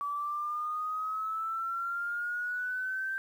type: exponential sweep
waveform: sine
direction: up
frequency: 1145 to 1568 Hz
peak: -31 dBFS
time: 0.01-3.18 s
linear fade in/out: 0 ms
effects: 10-bit